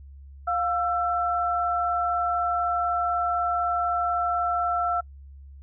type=tone pair together; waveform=sine; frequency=705.3 / 1338 Hz; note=F5 / E6; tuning=+17 / +25 cents; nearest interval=major seventh; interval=1108 cents; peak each=-25 dBFS; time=0.47-5.01 s; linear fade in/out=10 ms; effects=noise-tail reverb RT60 0.1 s tail -26 dB re dry + added 69 Hz sine -42 dBFS peak until 5.62 s